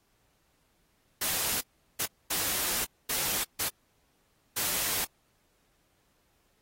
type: noise bursts at uneven times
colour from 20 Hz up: white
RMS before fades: -30 dBFS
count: 6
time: 1.21-1.61 / 1.99-2.06 / 2.3-2.85 / 3.09-3.44 / 3.59-3.69 / 4.56-5.05 s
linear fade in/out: 10 ms
effects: pink hiss -71 dBFS RMS until 6.61 s + AAC 48 kbps